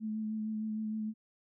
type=tone with vibrato; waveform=sine; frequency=216.7 Hz; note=A3; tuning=26 cents flat; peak=-33 dBFS; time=0-1.14 s; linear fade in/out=50 ms; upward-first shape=sine; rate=6.5 Hz; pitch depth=18 cents each way; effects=none